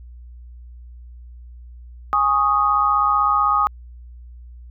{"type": "chord", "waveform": "sine", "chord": "Ab suspended fourth", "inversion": "none", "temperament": "equal with one note detuned", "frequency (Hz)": [826.8, 1108.7, 1244.5], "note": ["Ab5", "Db6", "Eb6"], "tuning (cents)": [-8, 0, 0], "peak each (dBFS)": [-22, -22, -16], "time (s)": [2.13, 3.67], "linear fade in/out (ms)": 0, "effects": ["added 60 Hz sine -37 dBFS peak until 4.7 s"]}